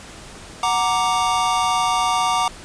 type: chord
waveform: square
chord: Gb augmented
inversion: none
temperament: equal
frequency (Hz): 740 / 932.3 / 1174.7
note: Gb5 / Bb5 / D6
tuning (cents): 0 / 0 / 0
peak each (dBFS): -23 / -22 / -22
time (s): 0.63-2.48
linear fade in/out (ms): 2
effects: pink hiss -39 dBFS RMS until 2.64 s + resampled to 22050 Hz